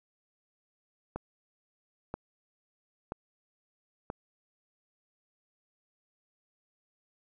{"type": "click train", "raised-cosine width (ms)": 1, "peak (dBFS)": -21, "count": 4, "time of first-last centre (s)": [1.16, 4.101], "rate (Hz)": 1.02, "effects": []}